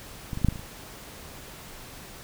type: clicks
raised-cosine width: 5 ms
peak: -19 / -20 / -28 / -8 / -9 / -26 / -25 / -29 dBFS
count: 8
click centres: 0.332 / 0.374 / 0.416 / 0.447 / 0.486 / 0.525 / 0.558 / 0.595 s
effects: pink hiss -44 dBFS RMS until 2.23 s